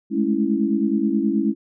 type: chord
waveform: sine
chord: A major seventh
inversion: third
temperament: equal with one note detuned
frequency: 207.7 / 217.1 / 277.2 / 329.6 Hz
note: G#3 / A3 / C#4 / E4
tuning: 0 / -23 / 0 / 0 cents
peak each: -23 dBFS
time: 0.1-1.55 s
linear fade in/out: 50 ms
effects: none